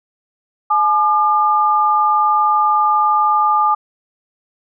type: tone pair together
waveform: sine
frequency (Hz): 851 / 1203.5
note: G#5 / D6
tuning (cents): +42 / +42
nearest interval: tritone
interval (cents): 600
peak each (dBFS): -15 / -13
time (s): 0.7-3.75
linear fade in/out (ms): 10
effects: none